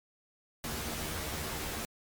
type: noise with comb filter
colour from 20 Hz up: pink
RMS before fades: -37 dBFS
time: 0.64-1.85 s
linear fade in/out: 0 ms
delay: 13 ms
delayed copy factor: +0.95
effects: MP3 96 kbps